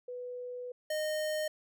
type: tone pair in turn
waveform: sine / square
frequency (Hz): 494.4 / 615.3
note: B4 / D#5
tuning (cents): +2 / -19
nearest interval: major third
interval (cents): 379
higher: second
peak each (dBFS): -38 / -32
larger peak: second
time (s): 0.08-0.72 / 0.9-1.48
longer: first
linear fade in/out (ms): 5
effects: none

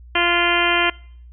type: harmonic tone with a mistuned harmonic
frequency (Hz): 346.3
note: F4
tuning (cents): -15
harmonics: 1 / 2 / 3 / 4 / 5 / 6 / 7 / 8 / 9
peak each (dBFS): -24 / -24 / -24 / -24 / -24 / -24 / -24 / -24 / -24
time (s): 0.15-0.9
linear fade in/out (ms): 5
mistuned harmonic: 4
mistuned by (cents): +18
effects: noise-tail reverb RT60 0.6 s tail -25 dB re dry + added 60 Hz sine -39 dBFS peak until 1.32 s

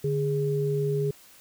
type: tone pair together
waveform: sine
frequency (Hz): 146.2 / 413.1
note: D3 / G#4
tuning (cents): -7 / -9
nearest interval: octave + tritone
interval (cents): 1798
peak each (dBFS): -26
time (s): 0.04-1.11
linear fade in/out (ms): 5
effects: white hiss -53 dBFS RMS until 1.4 s

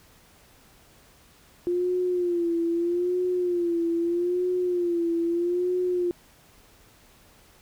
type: tone with vibrato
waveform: sine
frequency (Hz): 349.2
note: F4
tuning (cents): 0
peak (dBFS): -22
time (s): 1.67-6.11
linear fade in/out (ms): 0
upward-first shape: sine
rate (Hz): 0.79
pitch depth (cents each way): 67
effects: pink hiss -56 dBFS RMS until 7.61 s

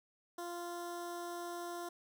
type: tone with notch filter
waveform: 15% pulse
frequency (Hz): 347.2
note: F4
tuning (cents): -10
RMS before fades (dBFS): -43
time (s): 0.38-1.89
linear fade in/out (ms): 5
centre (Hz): 2500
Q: 0.85
effects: none

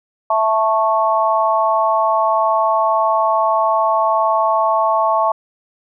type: chord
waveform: sine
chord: A major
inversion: second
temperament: equal with one note detuned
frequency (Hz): 659.3 / 880 / 1101.7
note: E5 / A5 / C#6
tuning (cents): 0 / 0 / -11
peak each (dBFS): -17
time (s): 0.3-5.32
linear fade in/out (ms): 5
effects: none

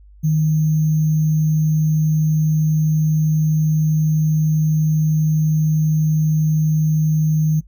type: tone with sample-and-hold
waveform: sine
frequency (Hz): 155.4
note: D#3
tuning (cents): -2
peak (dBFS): -13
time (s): 0.23-7.61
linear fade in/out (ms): 20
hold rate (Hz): 6300
effects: noise-tail reverb RT60 0.1 s tail -22 dB re dry + added 50 Hz sine -42 dBFS peak until 7.67 s

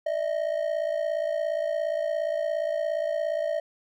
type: ring-modulated tone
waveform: triangle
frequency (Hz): 622.3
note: D#5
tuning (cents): 0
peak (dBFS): -20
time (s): 0.06-3.6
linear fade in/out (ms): 5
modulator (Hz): 28.6
effects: none

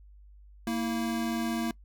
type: tone pair together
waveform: square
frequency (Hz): 230.6 / 326.1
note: A#3 / E4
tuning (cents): -19 / -19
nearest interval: tritone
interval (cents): 600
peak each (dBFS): -30 / -35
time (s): 0.67-1.71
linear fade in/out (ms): 2
effects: noise-tail reverb RT60 0.1 s tail -22 dB re dry + added 50 Hz sine -50 dBFS peak until 1.84 s

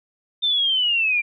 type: linear sweep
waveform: sine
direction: down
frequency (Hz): 3606 to 2349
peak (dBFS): -17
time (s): 0.42-1.22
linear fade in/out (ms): 20
effects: none

